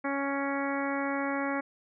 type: harmonic tone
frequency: 278 Hz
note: C#4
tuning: 5 cents sharp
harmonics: 1 / 2 / 3 / 4 / 5 / 6 / 7 / 8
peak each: -32 / -35 / -37 / -38 / -39 / -40 / -40 / -41 dBFS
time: 0.04-1.61 s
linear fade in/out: 10 ms
effects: none